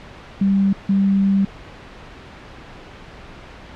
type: tone bursts at uneven times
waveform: sine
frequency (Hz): 196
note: G3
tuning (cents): 0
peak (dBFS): -13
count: 2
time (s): 0.41-0.73 / 0.89-1.45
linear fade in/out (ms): 5
effects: pink hiss -39 dBFS RMS until 3.75 s + low-pass 3000 Hz 12 dB/octave